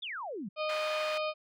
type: exponential sweep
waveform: sine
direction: down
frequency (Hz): 3705 to 173.3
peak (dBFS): -36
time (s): 0.02-0.49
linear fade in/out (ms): 10
type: harmonic tone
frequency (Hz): 616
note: D#5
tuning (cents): -17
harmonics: 1 / 2 / 4 / 5 / 6 / 7 / 8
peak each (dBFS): -32 / -37 / -39 / -45 / -48 / -48 / -50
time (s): 0.56-1.34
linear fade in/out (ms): 50
type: band-pass noise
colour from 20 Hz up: white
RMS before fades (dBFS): -42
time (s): 0.69-1.18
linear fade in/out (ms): 5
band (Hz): 820 to 2500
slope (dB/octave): 12
effects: none